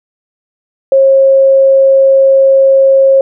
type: tone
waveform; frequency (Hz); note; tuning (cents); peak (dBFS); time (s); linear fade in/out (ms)
sine; 540; C#5; -45; -3; 0.92-3.21; 2
effects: none